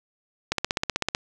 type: click train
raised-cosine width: 0.2 ms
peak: -6 dBFS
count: 11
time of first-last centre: 0.52-1.149 s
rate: 15.9 Hz
effects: none